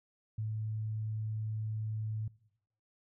sine tone, 108.8 Hz, A2, 19 cents flat, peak -33 dBFS, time 0.38-2.28 s, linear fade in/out 5 ms, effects noise-tail reverb RT60 0.8 s tail -22 dB re dry

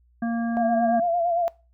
harmonic tone, 232 Hz, A#3, 8 cents flat, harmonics 1 / 3 / 5 / 7, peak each -23 / -32 / -42 / -37 dBFS, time 0.22-1 s, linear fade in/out 5 ms
sine tone with vibrato, 688 Hz, F5, 26 cents flat, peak -20 dBFS, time 0.57-1.48 s, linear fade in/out 0 ms, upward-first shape sine, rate 8.8 Hz, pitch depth 53 cents each way
effects noise-tail reverb RT60 0.3 s tail -21 dB re dry + added 60 Hz sine -57 dBFS peak until 1.73 s

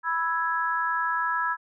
sine chord, E major, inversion second, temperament equal, 987.8 / 1318.5 / 1661.2 Hz, B5 / E6 / G#6, 0 / 0 / 0 cents, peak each -28 dBFS, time 0.03-1.57 s, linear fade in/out 50 ms, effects none

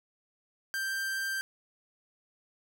45% pulse tone, 1574 Hz, G6, 7 cents sharp, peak -31 dBFS, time 0.74-1.41 s, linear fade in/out 0 ms, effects none

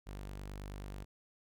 sawtooth tone, 49.28 Hz, G1, 10 cents sharp, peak -39 dBFS, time 0.06-1.05 s, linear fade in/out 20 ms, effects none

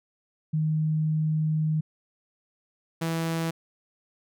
sine / sawtooth tone pair in turn, 155.7 / 164.22 Hz, D#3 / E3, +2 / -6 cents, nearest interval minor second, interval 92 cents, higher second, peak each -22 dBFS, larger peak neither, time 0.53-1.81 / 3.01-3.51 s, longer first, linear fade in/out 10 ms, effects none

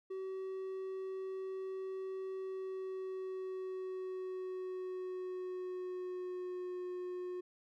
triangle tone with pitch glide, 380.2 to 361.4 Hz, F#4 to F#4, +47 to -41 cents, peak -37 dBFS, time 0.1-7.41 s, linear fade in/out 10 ms, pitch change -88 cents, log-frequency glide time 2.36-6.88 s, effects none

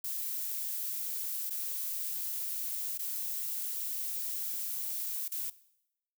violet noise with dropouts, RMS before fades -36 dBFS, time 0.04-5.5 s, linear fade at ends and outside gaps 5 ms, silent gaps 1.497-1.505 / 2.977-2.991 / 5.281-5.317 s, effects noise-tail reverb RT60 0.8 s tail -18 dB re dry

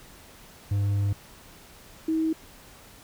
triangle / sine tone pair in turn, 100.7 / 319.7 Hz, G2 / D#4, +47 / +47 cents, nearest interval octave + minor sixth, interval 2000 cents, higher second, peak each -20 / -22 dBFS, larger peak first, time 0.71-1.13 / 2.08-2.33 s, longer first, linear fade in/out 5 ms, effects pink hiss -50 dBFS RMS until 3.03 s

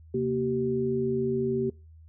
sine tone cluster, 133.6 / 234.2 / 384.3 Hz, C3 / A#3 / G4, +36 / +8 / -34 cents, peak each -33 / -30 / -26 dBFS, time 0.14-1.7 s, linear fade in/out 5 ms, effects noise-tail reverb RT60 0.3 s tail -23 dB re dry + added 80 Hz sine -48 dBFS peak until 2.08 s

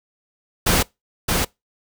pink noise with echo, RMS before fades -17 dBFS, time 0.66-0.83 s, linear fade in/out 10 ms, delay 620 ms, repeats 1, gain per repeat -3 dB, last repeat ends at 1.45 s, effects noise-tail reverb RT60 0.2 s tail -24 dB re dry

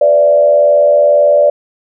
sine tone with frequency modulation, 585 Hz, D5, 7 cents flat, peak -5 dBFS, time 0.01-1.5 s, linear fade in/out 5 ms, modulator 82 Hz, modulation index 0.63, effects none

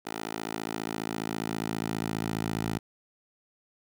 10% pulse tone with high-pass filter sweep, 54.8 Hz, A1, 6 cents flat, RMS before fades -33 dBFS, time 0.05-2.79 s, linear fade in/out 20 ms, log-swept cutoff 410 to 110 Hz, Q 0.86, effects none

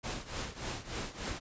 pink noise with tremolo, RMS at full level -36 dBFS, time 0.03-1.4 s, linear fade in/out 20 ms, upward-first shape triangle, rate 3.4 Hz, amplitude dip 85%, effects resampled to 16000 Hz

